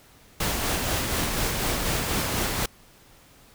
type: noise with tremolo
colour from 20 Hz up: pink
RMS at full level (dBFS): -25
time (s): 0.4-2.66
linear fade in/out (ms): 5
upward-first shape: sine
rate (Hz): 4.1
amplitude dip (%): 30
effects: pink hiss -54 dBFS RMS until 3.54 s